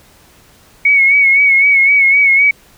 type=tone with vibrato; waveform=sine; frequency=2217 Hz; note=C#7; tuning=in tune; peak=-6 dBFS; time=0.85-2.51 s; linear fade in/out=5 ms; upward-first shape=sine; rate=3.9 Hz; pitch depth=50 cents each way; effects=pink hiss -46 dBFS RMS until 2.77 s